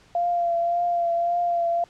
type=tone with vibrato; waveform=sine; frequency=690 Hz; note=F5; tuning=21 cents flat; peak=-20 dBFS; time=0.15-1.84 s; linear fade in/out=2 ms; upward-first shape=triangle; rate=1.8 Hz; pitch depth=29 cents each way; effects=pink hiss -55 dBFS RMS until 1.89 s + low-pass 6000 Hz 12 dB/octave